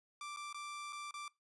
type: tone with dropouts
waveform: sawtooth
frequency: 1175 Hz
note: D6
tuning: 1 cent sharp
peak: -40 dBFS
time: 0.21-1.28 s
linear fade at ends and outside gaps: 2 ms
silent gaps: 0.363-0.37 / 0.528-0.544 / 0.925-0.929 / 1.11-1.14 s
effects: noise-tail reverb RT60 0.2 s tail -21 dB re dry + resampled to 24000 Hz